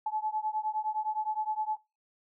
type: beating tone pair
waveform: sine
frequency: 857 / 866.7 Hz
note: A5 / A5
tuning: -46 / -26 cents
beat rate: 9.7 Hz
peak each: -32 / -33 dBFS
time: 0.06-1.77 s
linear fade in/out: 5 ms
effects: noise-tail reverb RT60 0.3 s tail -26 dB re dry